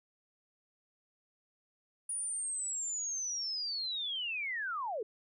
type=linear sweep; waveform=sine; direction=down; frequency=9700 to 392 Hz; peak=-34 dBFS; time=2.09-5.03 s; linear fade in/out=5 ms; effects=none

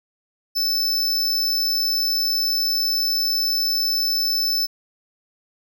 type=tone; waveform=square; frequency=5274 Hz; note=E8; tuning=in tune; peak=-19 dBFS; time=0.55-4.67 s; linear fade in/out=20 ms; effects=none

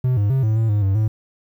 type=tone with pitch steps; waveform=triangle; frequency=127.2 / 102.2 / 133.3 / 109.1 / 112 / 103.9 / 97.1 / 108.6 Hz; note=C3 / G#2 / C3 / A2 / A2 / G#2 / G2 / A2; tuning=-48 / -27 / +33 / -14 / +31 / +1 / -16 / -22 cents; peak=-13 dBFS; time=0.04-1.08 s; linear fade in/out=5 ms; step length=130 ms; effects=9-bit

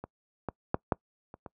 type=clicks; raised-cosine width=1 ms; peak=-25 / -18 / -11 / -10 / -30 / -27 dBFS; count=6; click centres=0.04 / 0.487 / 0.744 / 0.922 / 1.341 / 1.462 s; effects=noise-tail reverb RT60 0.1 s tail -25 dB re dry + high-pass 60 Hz 12 dB/octave

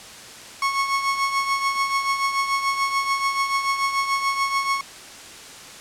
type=tone with tremolo; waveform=30% pulse; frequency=1099 Hz; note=C#6; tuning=15 cents flat; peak=-15 dBFS; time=0.62-4.81 s; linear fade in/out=2 ms; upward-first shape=triangle; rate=6.9 Hz; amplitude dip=65%; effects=white hiss -40 dBFS RMS until 5.8 s + low-pass 8000 Hz 12 dB/octave

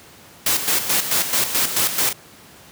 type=noise with tremolo; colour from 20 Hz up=white; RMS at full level=-18 dBFS; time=0.46-2.13 s; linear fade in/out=5 ms; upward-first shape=square; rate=4.6 Hz; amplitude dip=60%; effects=pink hiss -45 dBFS RMS until 2.71 s + high-pass 100 Hz 12 dB/octave

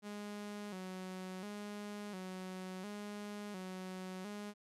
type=tone with vibrato; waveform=sawtooth; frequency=196 Hz; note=G3; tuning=in tune; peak=-39 dBFS; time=0.02-4.54 s; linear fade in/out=50 ms; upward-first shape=square; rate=0.71 Hz; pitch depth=92 cents each way; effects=low-pass 11000 Hz 12 dB/octave + MP3 96 kbps

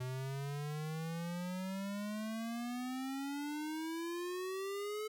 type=exponential sweep; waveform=square; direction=up; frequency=125.8 to 433.3 Hz; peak=-39 dBFS; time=0-5.08 s; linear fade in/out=10 ms; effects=none

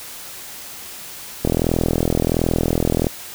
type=click train; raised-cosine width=2 ms; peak=-4 dBFS; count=68; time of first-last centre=1.45-3.068 s; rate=41.4 Hz; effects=white hiss -35 dBFS RMS until 3.34 s

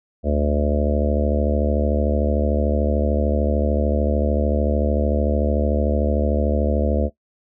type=harmonic tone; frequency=73.42 Hz; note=D2; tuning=in tune; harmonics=1 / 3 / 4 / 5 / 6 / 7 / 8 / 9; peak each=-20 / -24 / -28 / -29 / -30 / -26 / -27 / -28 dBFS; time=0.23-7.1 s; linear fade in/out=50 ms; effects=noise-tail reverb RT60 0.1 s tail -17 dB re dry

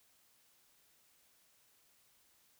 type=silence; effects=white hiss -70 dBFS RMS until 2.59 s

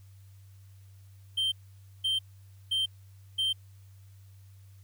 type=tone bursts; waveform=triangle; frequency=3136 Hz; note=G7; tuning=in tune; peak=-24 dBFS; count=4; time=1.37-3.53 s; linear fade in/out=10 ms; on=150 ms; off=520 ms; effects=added 97 Hz sine -50 dBFS peak until 4.83 s + white hiss -67 dBFS RMS until 4.83 s

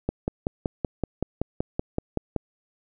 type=click train; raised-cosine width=2 ms; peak=-11 dBFS; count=13; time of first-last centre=0.09-2.363 s; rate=5.28 Hz; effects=none

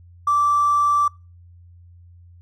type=tone with hard clipping; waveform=triangle; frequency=1167 Hz; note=D6; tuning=11 cents flat; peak=-15 dBFS; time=0.27-1.08 s; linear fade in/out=5 ms; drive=3 dB; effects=noise-tail reverb RT60 0.3 s tail -25 dB re dry + added 87 Hz sine -44 dBFS peak until 2.41 s

